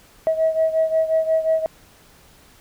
sine beating tone pair, 640 / 645.6 Hz, D#5 / E5, +49 / -36 cents, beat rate 5.6 Hz, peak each -17 / -21 dBFS, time 0.27-1.66 s, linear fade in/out 0 ms, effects tanh soft clip ceiling -10 dBFS + pink hiss -51 dBFS RMS until 2.6 s

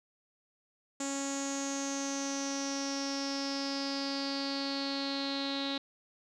sawtooth tone with low-pass filter sweep, 276.2 Hz, C#4, 6 cents flat, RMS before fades -35 dBFS, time 1-5.78 s, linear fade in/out 5 ms, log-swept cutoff 7200 to 3900 Hz, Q 9.2, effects none

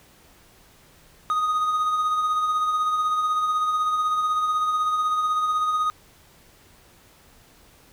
triangle tone with tremolo, 1244.5 Hz, D#6, in tune, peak -17 dBFS, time 1.3-5.9 s, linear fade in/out 0 ms, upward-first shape sine, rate 16 Hz, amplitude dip 35%, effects pink hiss -54 dBFS RMS until 7.92 s

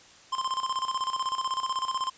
square tone with tremolo, 1046.5 Hz, C6, in tune, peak -26 dBFS, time 0.32-2.1 s, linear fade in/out 10 ms, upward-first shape square, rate 16 Hz, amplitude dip 70%, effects white hiss -53 dBFS RMS until 2.17 s + resampled to 16000 Hz

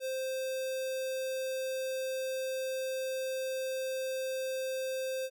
square tone with notch filter, 523.3 Hz, C5, in tune, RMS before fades -35 dBFS, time 0-5.3 s, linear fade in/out 50 ms, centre 1300 Hz, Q 1.4, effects none

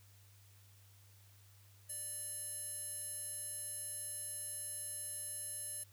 square tone with band-pass filter, 587.3 Hz, D5, in tune, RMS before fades -44 dBFS, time 1.89-5.84 s, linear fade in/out 10 ms, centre 11000 Hz, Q 8.6, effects added 99 Hz sine -61 dBFS peak until 5.92 s + white hiss -67 dBFS RMS until 5.92 s

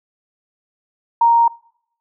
sine tone, 932.3 Hz, A#5, in tune, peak -9 dBFS, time 1.21-1.48 s, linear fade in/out 5 ms, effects noise-tail reverb RT60 0.7 s tail -24 dB re dry

